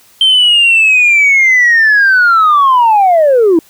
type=linear sweep; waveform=sine; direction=down; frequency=3136 to 311.1 Hz; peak=-3 dBFS; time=0.21-3.59 s; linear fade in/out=2 ms; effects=tanh soft clip ceiling -2 dBFS + white hiss -45 dBFS RMS until 3.69 s

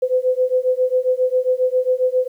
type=beating tone pair; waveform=sine; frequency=505 / 512.4 Hz; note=B4 / C5; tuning=+39 / -36 cents; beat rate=7.4 Hz; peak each=-18 dBFS; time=0.02-2.28 s; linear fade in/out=10 ms; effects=9-bit

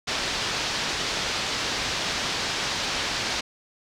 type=low-pass noise; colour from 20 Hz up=white; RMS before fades=-28 dBFS; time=0.07-3.41 s; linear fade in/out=10 ms; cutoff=5400 Hz; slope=24 dB/octave; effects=none

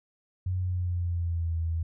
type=tone with pitch glide; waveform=sine; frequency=91.8 to 82.26 Hz; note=F#2 to E2; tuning=-13 to -3 cents; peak=-26 dBFS; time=0.46-1.83 s; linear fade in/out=5 ms; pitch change=-190 cents; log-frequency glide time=0.59-1.57 s; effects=none

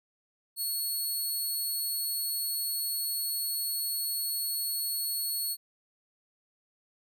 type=tone; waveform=5% pulse; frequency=4352 Hz; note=C#8; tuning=33 cents flat; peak=-23 dBFS; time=0.56-5.57 s; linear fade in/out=50 ms; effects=none

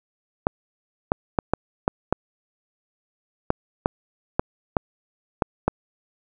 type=clicks; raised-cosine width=1 ms; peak=-4 dBFS; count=12; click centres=0.469 / 1.119 / 1.388 / 1.536 / 1.879 / 2.126 / 3.504 / 3.859 / 4.395 / 4.768 / 5.422 / 5.68 s; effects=none

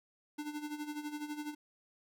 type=tone with tremolo; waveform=square; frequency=298.2 Hz; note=D4; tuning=27 cents sharp; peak=-37 dBFS; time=0.38-1.55 s; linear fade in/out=10 ms; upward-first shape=sine; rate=12 Hz; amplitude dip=70%; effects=none

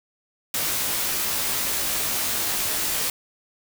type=noise with comb filter; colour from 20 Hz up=white; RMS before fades=-25 dBFS; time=0.54-3.1 s; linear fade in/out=2 ms; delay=17 ms; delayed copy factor=-0.65; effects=none

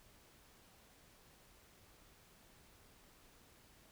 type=silence; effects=pink hiss -65 dBFS RMS until 3.91 s

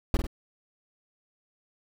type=noise with echo; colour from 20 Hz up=brown; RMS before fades=-21 dBFS; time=0.14-0.17 s; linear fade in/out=2 ms; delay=49 ms; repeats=2; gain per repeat=-6 dB; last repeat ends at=0.268 s; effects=none

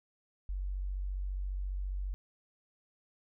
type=tone; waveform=sine; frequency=47.33 Hz; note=F#1; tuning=40 cents sharp; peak=-33 dBFS; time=0.49-2.14 s; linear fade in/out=0 ms; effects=none

